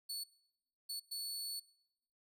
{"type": "tone bursts at uneven times", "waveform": "sawtooth", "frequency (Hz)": 4435, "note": "C#8", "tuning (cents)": 0, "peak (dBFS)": -37, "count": 3, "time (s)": [[0.09, 0.24], [0.89, 1], [1.11, 1.6]], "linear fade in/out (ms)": 10, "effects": ["noise-tail reverb RT60 0.9 s tail -23 dB re dry"]}